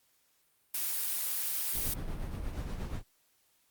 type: noise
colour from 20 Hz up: blue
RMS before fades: -33 dBFS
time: 0.74-1.94 s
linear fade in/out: 5 ms
type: noise with tremolo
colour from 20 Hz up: brown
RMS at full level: -35 dBFS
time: 1.73-3.03 s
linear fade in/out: 50 ms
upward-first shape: sine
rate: 8.4 Hz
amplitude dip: 45%
effects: white hiss -71 dBFS RMS until 3.7 s + Opus 48 kbps